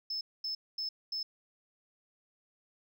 sine tone bursts, 5240 Hz, E8, 11 cents flat, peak -32 dBFS, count 4, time 0.1-1.23 s, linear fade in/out 5 ms, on 110 ms, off 230 ms, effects tanh soft clip ceiling -30 dBFS

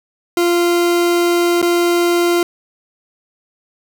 40% pulse tone with dropouts, 346.7 Hz, F4, 13 cents flat, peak -11 dBFS, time 0.37-2.43 s, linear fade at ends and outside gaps 2 ms, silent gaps 1.617-1.626 s, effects none

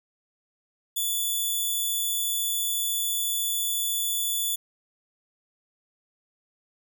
5% pulse tone, 3458 Hz, A7, 31 cents flat, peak -17 dBFS, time 0.96-4.56 s, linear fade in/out 10 ms, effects none

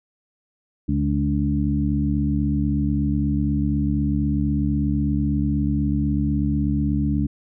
harmonic tone with a mistuned harmonic, 72.2 Hz, D2, 29 cents flat, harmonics 1 / 2 / 3 / 4, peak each -24 / -24 / -24 / -24 dBFS, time 0.88-7.27 s, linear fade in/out 10 ms, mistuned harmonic 3, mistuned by -32 cents, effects none

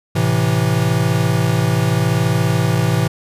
square chord, A minor, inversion none, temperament equal, 110 / 130.81 / 164.81 Hz, A2 / C3 / E3, 0 / 0 / 0 cents, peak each -19 dBFS, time 0.15-3.08 s, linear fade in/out 10 ms, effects resampled to 32000 Hz

